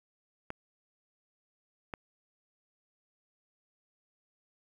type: clicks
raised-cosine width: 0.5 ms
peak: -22 dBFS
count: 2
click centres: 0.504 / 1.938 s
effects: 9-bit